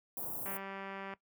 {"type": "band-stop noise", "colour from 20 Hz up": "white", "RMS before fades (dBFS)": -40, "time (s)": [0.17, 0.57], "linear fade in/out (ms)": 2, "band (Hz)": [900, 12000], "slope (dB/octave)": 24}
{"type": "click train", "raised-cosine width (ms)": 0.5, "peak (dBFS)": -29, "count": 133, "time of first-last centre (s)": [0.46, 1.137], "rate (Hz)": 195}
{"effects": ["noise-tail reverb RT60 0.1 s tail -18 dB re dry", "high-pass 80 Hz 12 dB/octave"]}